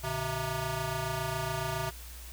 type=ring-modulated tone; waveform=15% pulse; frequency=261.6 Hz; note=C4; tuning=in tune; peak=-22 dBFS; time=0.03-1.91 s; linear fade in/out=20 ms; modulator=406 Hz; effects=added 60 Hz sine -44 dBFS peak until 2.32 s + white hiss -49 dBFS RMS until 2.32 s